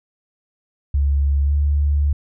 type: tone with pitch glide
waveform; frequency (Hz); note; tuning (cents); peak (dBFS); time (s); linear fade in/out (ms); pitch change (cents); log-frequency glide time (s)
sine; 70.4 to 72.46; C#2 to D2; +27 to -23; -14; 0.94-2.13; 5; +50; 1.45-1.52
effects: none